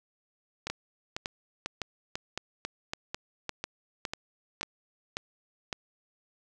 two click trains, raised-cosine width 0.2 ms, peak -15 / -16 dBFS, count 10 / 9, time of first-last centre 0.7-5.728 / 0.67-4.63 s, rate 1.79 / 2.02 Hz, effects none

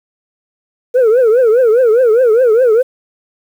sine tone with vibrato, 473.2 Hz, A#4, 26 cents sharp, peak -4 dBFS, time 0.94-2.83 s, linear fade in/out 20 ms, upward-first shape triangle, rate 4.9 Hz, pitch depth 210 cents each way, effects tanh soft clip ceiling -5 dBFS + 7-bit

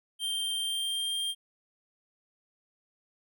square tone with pitch glide, 3161 to 3194 Hz, G7 to G7, +14 to +32 cents, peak -30 dBFS, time 0.19-1.35 s, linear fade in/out 50 ms, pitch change +18 cents, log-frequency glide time 0.58-1.17 s, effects none

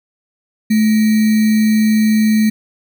sine tone with sample-and-hold, 216.8 Hz, A3, 25 cents flat, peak -9 dBFS, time 0.7-2.5 s, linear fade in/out 10 ms, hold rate 2100 Hz, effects none

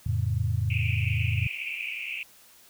sine chord, F augmented, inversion none, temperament equal, 87.31 / 110 / 138.59 Hz, F2 / A2 / C#3, 0 / 0 / 0 cents, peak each -28 / -26 / -32 dBFS, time 0.06-1.47 s, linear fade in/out 5 ms
white band-pass noise, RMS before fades -34 dBFS, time 0.7-2.23 s, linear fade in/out 2 ms, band 2300 to 2700 Hz, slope 96 dB/octave
effects white hiss -55 dBFS RMS until 2.69 s

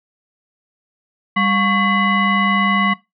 sine tone with frequency modulation, 1108.7 Hz, C#6, in tune, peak -13 dBFS, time 1.36-2.94 s, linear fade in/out 10 ms, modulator 910 Hz, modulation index 1.3, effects noise-tail reverb RT60 0.2 s tail -19 dB re dry

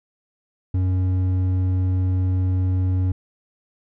sine tone with hard clipping, 92.5 Hz, F#2, in tune, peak -19 dBFS, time 0.74-3.12 s, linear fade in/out 5 ms, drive 6 dB, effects none

